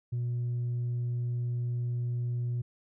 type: tone with tanh clipping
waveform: triangle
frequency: 121.1 Hz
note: B2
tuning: 34 cents flat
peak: -29 dBFS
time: 0.12-2.62 s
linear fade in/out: 10 ms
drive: 6 dB
effects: none